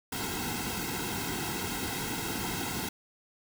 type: noise with comb filter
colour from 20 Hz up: pink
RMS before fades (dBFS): -34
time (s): 0.12-2.89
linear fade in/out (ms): 5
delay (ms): 1.7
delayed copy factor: -0.95
effects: none